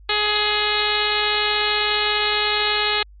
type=harmonic tone; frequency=419.7 Hz; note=G#4; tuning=18 cents sharp; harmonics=1 / 2 / 3 / 4 / 5 / 6 / 7 / 8 / 9 / 10; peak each=-27 / -27 / -27 / -27 / -27 / -27 / -27 / -27 / -27 / -27 dBFS; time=0.09-3.03 s; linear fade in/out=5 ms; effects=added 50 Hz sine -42 dBFS peak until 3.2 s + MP3 32 kbps